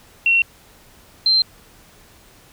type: tone pair in turn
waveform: sine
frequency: 2727 / 4132 Hz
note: F7 / C8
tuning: -42 / -22 cents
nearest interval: perfect fifth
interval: 720 cents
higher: second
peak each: -12 dBFS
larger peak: neither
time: 0.26-0.42 / 1.26-1.42 s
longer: neither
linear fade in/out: 2 ms
effects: pink hiss -49 dBFS RMS until 2.52 s